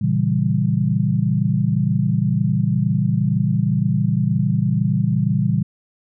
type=chord; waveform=sine; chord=A# diminished seventh; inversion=none; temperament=equal; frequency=116.54 / 138.59 / 164.81 / 196 Hz; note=A#2 / C#3 / E3 / G3; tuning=0 / 0 / 0 / 0 cents; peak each=-21 dBFS; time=0.01-5.63 s; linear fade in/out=10 ms; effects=none